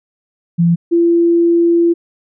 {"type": "tone pair in turn", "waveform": "sine", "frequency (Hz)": [170, 340], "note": ["F3", "F4"], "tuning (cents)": [-46, -46], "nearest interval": "octave", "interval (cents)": 1200, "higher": "second", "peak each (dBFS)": -8, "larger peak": "neither", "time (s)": [[0.58, 0.76], [0.91, 1.94]], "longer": "second", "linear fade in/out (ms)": 20, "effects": []}